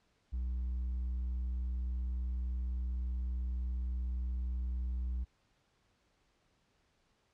triangle tone with hard clipping, 61.74 Hz, B1, in tune, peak -32 dBFS, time 0.32-5.25 s, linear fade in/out 20 ms, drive 1 dB, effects pink hiss -74 dBFS RMS until 7.33 s + low-pass 6000 Hz 12 dB/octave

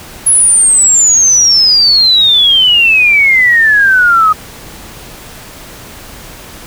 sine exponential sweep, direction down, 10620 to 1244.5 Hz, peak -4 dBFS, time 0.26-4.33 s, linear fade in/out 10 ms, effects pink hiss -31 dBFS RMS until 6.66 s

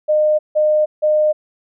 sine tone bursts, 610 Hz, D#5, 34 cents flat, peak -11 dBFS, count 3, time 0.08-1.33 s, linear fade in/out 20 ms, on 310 ms, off 160 ms, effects none

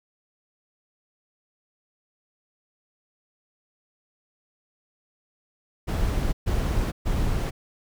brown noise bursts, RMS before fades -24 dBFS, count 3, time 5.87-7.51 s, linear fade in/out 20 ms, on 460 ms, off 130 ms, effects none

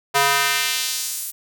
square tone with high-pass filter sweep, 139.8 Hz, C#3, 15 cents sharp, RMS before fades -21 dBFS, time 0.14-1.32 s, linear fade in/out 20 ms, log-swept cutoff 750 to 11000 Hz, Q 0.97, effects none

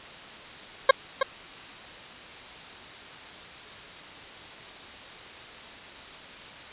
20% pulse tone with echo, 537 Hz, C5, 45 cents sharp, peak -6 dBFS, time 0.89-0.91 s, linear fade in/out 5 ms, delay 320 ms, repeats 1, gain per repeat -9 dB, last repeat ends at 1.23 s, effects white hiss -43 dBFS RMS until 6.72 s + resampled to 8000 Hz

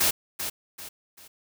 white noise with echo, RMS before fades -22 dBFS, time 0-0.11 s, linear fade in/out 10 ms, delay 390 ms, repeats 3, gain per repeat -9 dB, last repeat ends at 1.28 s, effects none

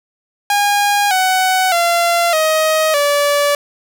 sawtooth tone with pitch steps, 816 / 748.3 / 686.2 / 629.2 / 577 Hz, G#5 / F#5 / F5 / D#5 / D5, -31 / +19 / -31 / +19 / -31 cents, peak -8 dBFS, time 0.5-3.55 s, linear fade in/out 2 ms, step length 610 ms, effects none

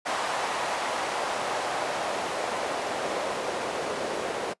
white noise with band-pass filter sweep, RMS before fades -30 dBFS, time 0.05-4.54 s, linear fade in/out 20 ms, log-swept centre 820 to 480 Hz, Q 1.5, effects noise-tail reverb RT60 0.1 s tail -22 dB re dry + resampled to 24000 Hz

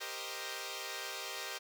5% pulse chord, C minor seventh, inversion second, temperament equal, 392 / 466.2 / 523.3 / 622.3 Hz, G4 / Bb4 / C5 / Eb5, 0 / 0 / 0 / 0 cents, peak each -34 dBFS, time 0-1.59 s, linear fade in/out 20 ms, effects none

